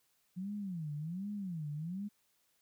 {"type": "tone with vibrato", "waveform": "sine", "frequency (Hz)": 174.61, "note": "F3", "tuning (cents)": 0, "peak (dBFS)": -37, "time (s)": [0.36, 2.09], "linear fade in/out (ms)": 20, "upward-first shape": "sine", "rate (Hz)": 1.3, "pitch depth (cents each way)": 300, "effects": ["white hiss -75 dBFS RMS until 2.61 s"]}